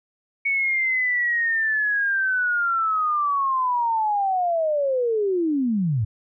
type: linear sweep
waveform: sine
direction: down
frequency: 2232 to 97.9 Hz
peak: -19 dBFS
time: 0.45-6.05 s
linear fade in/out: 10 ms
effects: none